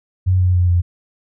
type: tone with pitch steps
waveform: sine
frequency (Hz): 92.5 / 90.86 / 89.25 / 87.66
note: F#2 / F#2 / F2 / F2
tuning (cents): 0 / -31 / +38 / +7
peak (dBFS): -11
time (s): 0.26-0.82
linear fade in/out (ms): 20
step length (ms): 140
effects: none